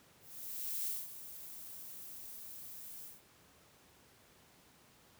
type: noise with ADSR envelope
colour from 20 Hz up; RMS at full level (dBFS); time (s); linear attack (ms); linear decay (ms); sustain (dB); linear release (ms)
violet; -37; 0.2-3.22; 670; 200; -12; 170
effects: pink hiss -64 dBFS RMS until 5.19 s + high-pass 80 Hz 12 dB/octave